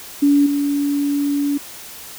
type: tone with level steps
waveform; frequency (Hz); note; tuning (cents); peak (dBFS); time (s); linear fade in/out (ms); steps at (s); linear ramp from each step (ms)
sine; 285.6; D4; -48; -10 / -16; 0.22-1.58; 10; 0.46; 5
effects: white hiss -36 dBFS RMS until 2.18 s